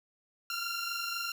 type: tone pair together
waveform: 15% pulse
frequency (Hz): 1372.9 / 1396.9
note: F6 / F6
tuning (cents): -30 / 0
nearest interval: unison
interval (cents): 30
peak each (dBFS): -29 / -31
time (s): 0.5-1.32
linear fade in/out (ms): 2
effects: none